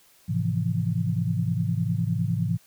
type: chord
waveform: sine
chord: F major seventh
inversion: first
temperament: equal with one note detuned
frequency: 107.49 / 130.81 / 164.81 / 174.61 Hz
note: A2 / C3 / E3 / F3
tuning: -40 / 0 / 0 / 0 cents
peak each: -27 / -29 / -27 / -30 dBFS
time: 0.28-2.58 s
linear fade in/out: 20 ms
effects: white hiss -58 dBFS RMS until 2.66 s